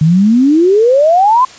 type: exponential sweep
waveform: sine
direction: up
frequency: 150 to 1056 Hz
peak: -5 dBFS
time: 0.01-1.45 s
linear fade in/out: 5 ms
effects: white hiss -35 dBFS RMS until 1.58 s + resampled to 16000 Hz